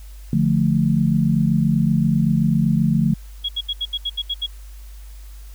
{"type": "chord", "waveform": "sine", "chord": "D minor", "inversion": "none", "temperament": "equal", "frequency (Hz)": [146.83, 174.61, 220], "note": ["D3", "F3", "A3"], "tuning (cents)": [0, 0, 0], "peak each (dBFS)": -19, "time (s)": [0.33, 3.14], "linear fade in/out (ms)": 2}
{"type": "tone bursts", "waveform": "sine", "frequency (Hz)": 3322, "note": "G#7", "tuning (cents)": 0, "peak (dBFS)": -20, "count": 9, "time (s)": [3.44, 4.465], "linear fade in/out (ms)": 10, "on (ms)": 49, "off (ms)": 73}
{"effects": ["added 50 Hz sine -35 dBFS peak until 5.54 s", "white hiss -51 dBFS RMS until 5.54 s"]}